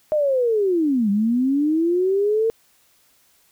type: linear two-way sweep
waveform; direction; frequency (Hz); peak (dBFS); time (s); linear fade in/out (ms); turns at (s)
sine; down then up; 622.3 to 196 to 456.8; -16; 0.12-2.5; 0; 1.1
effects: white hiss -59 dBFS RMS until 3.51 s